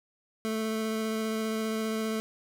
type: tone with vibrato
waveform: 25% pulse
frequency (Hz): 220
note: A3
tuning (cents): 0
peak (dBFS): -25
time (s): 0.45-2.2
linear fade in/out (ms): 0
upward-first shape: square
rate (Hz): 15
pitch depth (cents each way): 8
effects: none